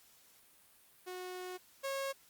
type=tone pair in turn; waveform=sawtooth; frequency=365.4 / 545.7 Hz; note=F#4 / C#5; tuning=-22 / -27 cents; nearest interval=perfect fifth; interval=695 cents; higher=second; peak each=-38 / -32 dBFS; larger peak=second; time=1.06-1.58 / 1.83-2.13 s; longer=first; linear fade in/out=20 ms; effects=white hiss -64 dBFS RMS until 2.29 s + Opus 48 kbps